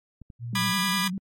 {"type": "clicks", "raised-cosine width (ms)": 5, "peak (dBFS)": -32, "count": 2, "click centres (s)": [0.217, 0.302]}
{"type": "tone", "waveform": "sine", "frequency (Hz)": 118.5, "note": "A#2", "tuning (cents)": 29, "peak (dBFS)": -31, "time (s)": [0.39, 0.74], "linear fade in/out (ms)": 50}
{"type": "tone with vibrato", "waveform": "sine", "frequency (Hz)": 187.3, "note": "F#3", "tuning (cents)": 21, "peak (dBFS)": -28, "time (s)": [0.53, 1.18], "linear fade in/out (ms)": 2, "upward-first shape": "square", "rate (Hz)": 10, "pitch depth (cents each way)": 71}
{"type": "chord", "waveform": "15% pulse", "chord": "G# diminished", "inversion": "first", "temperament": "equal with one note detuned", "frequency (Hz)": [987.8, 1202.1, 1661.2], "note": ["B5", "D6", "G#6"], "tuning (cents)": [0, 40, 0], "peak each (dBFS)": [-22, -23, -23], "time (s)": [0.55, 1.08], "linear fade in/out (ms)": 5}
{"effects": ["AAC 48 kbps"]}